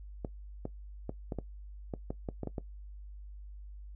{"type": "clicks", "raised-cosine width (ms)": 2, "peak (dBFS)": -22, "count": 11, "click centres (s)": [0.248, 0.654, 1.094, 1.322, 1.387, 1.938, 2.105, 2.288, 2.433, 2.473, 2.582], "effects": ["noise-tail reverb RT60 0.1 s tail -18 dB re dry", "added 50 Hz sine -44 dBFS peak until 3.95 s"]}